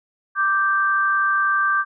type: tone pair together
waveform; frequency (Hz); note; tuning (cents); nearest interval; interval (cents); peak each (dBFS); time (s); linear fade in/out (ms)
sine; 1175.3 / 1568; D6 / G6; +1 / 0; perfect fourth; 499; -19 / -19; 0.35-1.85; 50
effects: none